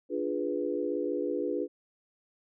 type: chord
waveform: sine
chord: D diminished seventh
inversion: none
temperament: equal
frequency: 293.7 / 349.2 / 415.3 / 493.9 Hz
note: D4 / F4 / Ab4 / Cb5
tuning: 0 / 0 / 0 / 0 cents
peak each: -34 dBFS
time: 0.09-1.68 s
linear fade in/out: 50 ms
effects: none